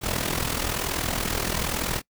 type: noise with amplitude modulation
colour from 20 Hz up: pink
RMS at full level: -24 dBFS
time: 0.01-2.02 s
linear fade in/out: 50 ms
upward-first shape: sine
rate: 41.1 Hz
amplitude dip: 70%
effects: noise-tail reverb RT60 0.1 s tail -23 dB re dry